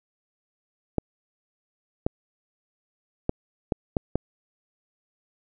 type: clicks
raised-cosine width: 2 ms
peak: -9 dBFS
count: 6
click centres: 0.983 / 2.065 / 3.294 / 3.722 / 3.968 / 4.156 s
effects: none